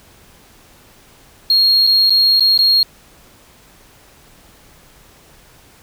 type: tone with dropouts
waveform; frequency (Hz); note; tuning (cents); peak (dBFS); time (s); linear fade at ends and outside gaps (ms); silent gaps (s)
triangle; 4266; C8; +33; -7; 1.5-2.83; 2; 1.868-1.872 / 2.097-2.104 / 2.397-2.406 / 2.577-2.589
effects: tanh soft clip ceiling -4 dBFS + pink hiss -47 dBFS RMS until 5.82 s